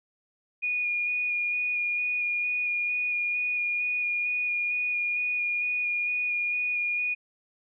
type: tone with vibrato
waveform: sine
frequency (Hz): 2447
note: D#7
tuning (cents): -29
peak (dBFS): -25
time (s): 0.62-7.15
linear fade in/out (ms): 20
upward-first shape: square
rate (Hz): 2.2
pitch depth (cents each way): 11
effects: none